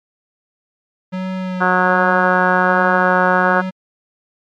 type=tone with vibrato; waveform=square; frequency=184.7 Hz; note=F#3; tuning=3 cents flat; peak=-21 dBFS; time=1.12-3.71 s; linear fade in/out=20 ms; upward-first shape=sine; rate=1.3 Hz; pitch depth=22 cents each way
type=harmonic tone; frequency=182.6 Hz; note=F#3; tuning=23 cents flat; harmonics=2 / 3 / 4 / 5 / 6 / 7 / 8 / 9; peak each=-23 / -19 / -20 / -20 / -21 / -21 / -18 / -20 dBFS; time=1.6-3.62 s; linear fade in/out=20 ms
effects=low-pass 3000 Hz 12 dB/octave + MP3 96 kbps